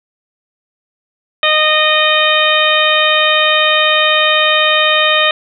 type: harmonic tone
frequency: 616 Hz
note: D#5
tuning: 17 cents flat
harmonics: 1 / 2 / 3 / 4 / 5 / 6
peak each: -16 / -16 / -16 / -16 / -16 / -16 dBFS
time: 1.43-5.31 s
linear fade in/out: 2 ms
effects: none